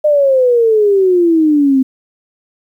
sine exponential sweep, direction down, 610 to 259.1 Hz, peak -7 dBFS, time 0.04-1.83 s, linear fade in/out 10 ms, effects 8-bit

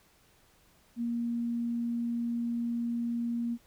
sine tone, 235.5 Hz, A#3, 18 cents sharp, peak -29 dBFS, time 0.96-3.58 s, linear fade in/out 50 ms, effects pink hiss -64 dBFS RMS until 3.66 s

